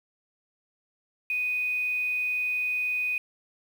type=tone with quantisation; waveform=sine; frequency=2489 Hz; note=D#7; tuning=in tune; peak=-25 dBFS; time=1.3-3.18 s; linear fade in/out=2 ms; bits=8; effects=none